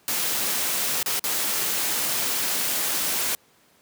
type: noise with dropouts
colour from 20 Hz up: white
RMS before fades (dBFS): -25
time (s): 0.08-3.35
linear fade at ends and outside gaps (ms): 1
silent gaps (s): 1.029-1.06 / 1.194-1.24
effects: pink hiss -59 dBFS RMS until 3.81 s + high-pass 150 Hz 12 dB/octave